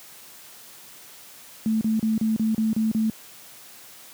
sine tone bursts, 220 Hz, A3, in tune, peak -19 dBFS, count 8, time 1.66-3.098 s, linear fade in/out 0 ms, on 150 ms, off 34 ms, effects white hiss -46 dBFS RMS until 4.13 s + high-pass 100 Hz 12 dB/octave

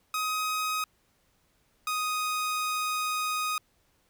sawtooth tone pair in turn, 1259 / 1247.4 Hz, D#6 / D#6, +20 / +4 cents, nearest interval unison, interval 16 cents, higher first, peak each -24 dBFS, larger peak neither, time 0.14-0.84 / 1.87-3.58 s, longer second, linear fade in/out 2 ms, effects pink hiss -69 dBFS RMS until 4.09 s

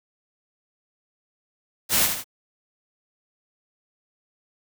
white noise with echo, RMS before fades -20 dBFS, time 1.89-2.09 s, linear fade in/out 50 ms, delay 77 ms, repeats 2, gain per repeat -6 dB, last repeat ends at 2.244 s, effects none

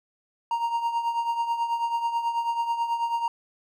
triangle tone with tremolo, 932.3 Hz, A#5, in tune, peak -19 dBFS, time 0.51-3.28 s, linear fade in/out 2 ms, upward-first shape triangle, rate 9.2 Hz, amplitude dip 70%, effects none

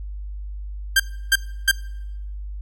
sawtooth tone bursts, 1584 Hz, G6, 18 cents sharp, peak -9 dBFS, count 3, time 0.96-1.714 s, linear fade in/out 5 ms, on 38 ms, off 320 ms, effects noise-tail reverb RT60 0.9 s tail -23 dB re dry + added 50 Hz sine -29 dBFS peak until 2.61 s

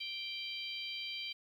harmonic tone, 784 Hz, G5, in tune, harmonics 3 / 4 / 5 / 6, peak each -44 / -42 / -47 / -47 dBFS, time 0-1.33 s, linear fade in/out 10 ms, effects 11-bit

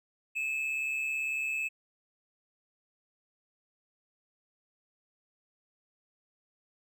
triangle tone pair together, 2462 / 2600 Hz, D#7 / E7, -19 / -24 cents, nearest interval minor second, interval 95 cents, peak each -38 / -29 dBFS, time 0.35-1.69 s, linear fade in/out 20 ms, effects none

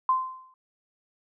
sine tone with exponential decay, 1037 Hz, C6, 16 cents flat, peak -17 dBFS, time 0.09-0.54 s, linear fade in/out 2 ms, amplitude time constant 97 ms, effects none

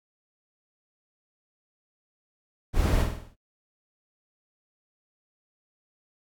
brown noise with echo, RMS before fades -22 dBFS, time 2.73-3.06 s, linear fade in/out 50 ms, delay 50 ms, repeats 6, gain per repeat -5 dB, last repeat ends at 3.36 s, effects AAC 64 kbps

